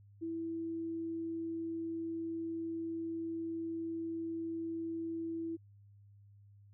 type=tone; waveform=sine; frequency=329.6 Hz; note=E4; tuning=in tune; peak=-36 dBFS; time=0.21-5.57 s; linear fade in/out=20 ms; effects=added 101 Hz sine -57 dBFS peak until 6.73 s